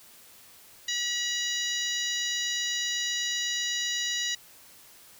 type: harmonic tone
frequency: 968 Hz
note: B5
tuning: 35 cents flat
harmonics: 2 / 3 / 4 / 5 / 6 / 7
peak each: -34 / -34 / -32 / -38 / -36 / -36 dBFS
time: 0.88-4.35 s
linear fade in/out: 5 ms
effects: white hiss -53 dBFS RMS until 5.19 s